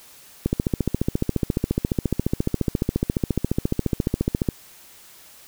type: click train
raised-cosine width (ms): 3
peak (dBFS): -7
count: 59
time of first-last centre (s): 0.46-4.488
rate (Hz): 14.4
effects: white hiss -48 dBFS RMS until 5.47 s